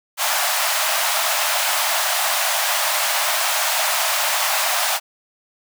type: high-pass noise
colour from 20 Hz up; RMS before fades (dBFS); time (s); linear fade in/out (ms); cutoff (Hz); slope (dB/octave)
pink; -20; 0.17-5; 50; 600; 96
effects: none